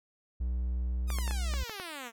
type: tone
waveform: triangle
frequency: 61.4 Hz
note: B1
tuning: 9 cents flat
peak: -27 dBFS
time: 0.4-1.64 s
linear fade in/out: 10 ms
type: exponential sweep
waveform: 5% pulse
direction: down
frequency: 1280 to 221.2 Hz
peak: -28 dBFS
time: 1.07-2.12 s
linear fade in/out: 50 ms
type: clicks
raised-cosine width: 0.5 ms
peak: -23 dBFS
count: 7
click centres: 1.103 / 1.186 / 1.278 / 1.31 / 1.538 / 1.696 / 1.799 s
effects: none